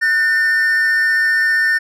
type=tone pair together; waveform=triangle; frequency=1479 / 1803.8 Hz; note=F#6 / A6; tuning=-1 / +43 cents; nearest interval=minor third; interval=344 cents; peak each=-19 / -11 dBFS; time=0.01-1.79 s; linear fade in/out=20 ms; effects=none